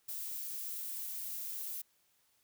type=noise; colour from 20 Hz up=violet; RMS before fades=-41 dBFS; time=0.08-1.82 s; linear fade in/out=10 ms; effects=white hiss -73 dBFS RMS until 2.43 s